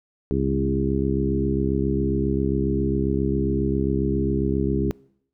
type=harmonic tone with a mistuned harmonic; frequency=67.4 Hz; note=C#2; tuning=48 cents flat; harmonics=1 / 2 / 3 / 4 / 5 / 6; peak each=-27 / -27 / -27 / -27 / -27 / -27 dBFS; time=0.31-4.91 s; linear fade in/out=0 ms; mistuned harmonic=2; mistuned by=+18 cents; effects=noise-tail reverb RT60 0.7 s tail -24 dB re dry